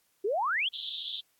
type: exponential sweep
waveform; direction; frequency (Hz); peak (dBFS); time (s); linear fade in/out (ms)
sine; up; 370 to 3460; -26; 0.24-0.69; 10
type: band-pass noise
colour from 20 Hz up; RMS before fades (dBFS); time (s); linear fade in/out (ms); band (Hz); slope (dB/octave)
pink; -38; 0.73-1.21; 10; 3200 to 3800; 96
effects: white hiss -71 dBFS RMS until 1.39 s + AAC 64 kbps